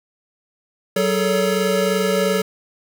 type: tone cluster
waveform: square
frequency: 188.8 / 424.6 / 447.5 / 564 Hz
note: F#3 / G#4 / A4 / C#5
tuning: +35 / +38 / +29 / +30 cents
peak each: -23 dBFS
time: 0.96-2.42 s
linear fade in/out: 5 ms
effects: none